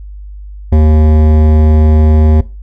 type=tone with hard clipping; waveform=sine; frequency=77.3 Hz; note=D#2; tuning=11 cents flat; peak=-6 dBFS; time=0.72-2.41 s; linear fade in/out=5 ms; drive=15 dB; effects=noise-tail reverb RT60 0.3 s tail -19 dB re dry + added 50 Hz sine -25 dBFS peak until 2.62 s